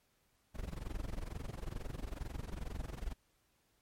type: noise with amplitude modulation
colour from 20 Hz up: brown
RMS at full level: -38 dBFS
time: 0.54-3.14 s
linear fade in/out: 20 ms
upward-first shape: sine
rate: 22.2 Hz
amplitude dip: 90%
effects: pink hiss -75 dBFS RMS until 3.81 s + MP3 64 kbps